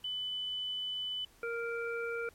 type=tone; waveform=sine; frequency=3000 Hz; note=F#7; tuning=23 cents sharp; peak=-34 dBFS; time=0.04-1.25 s; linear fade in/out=5 ms
type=harmonic tone; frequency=466.2 Hz; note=A#4; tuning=in tune; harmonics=1 / 3 / 5; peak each=-36 / -38 / -44 dBFS; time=1.43-2.29 s; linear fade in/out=2 ms
effects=pink hiss -63 dBFS RMS until 2.34 s + MP3 64 kbps